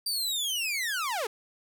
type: linear sweep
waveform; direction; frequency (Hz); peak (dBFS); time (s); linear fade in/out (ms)
sawtooth; down; 4730 to 392; -25; 0.06-1.27; 5
effects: none